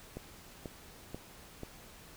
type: click train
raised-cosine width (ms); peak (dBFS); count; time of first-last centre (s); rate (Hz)
2; -27; 4; 0.17-1.633; 2.05
effects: pink hiss -54 dBFS RMS until 2.16 s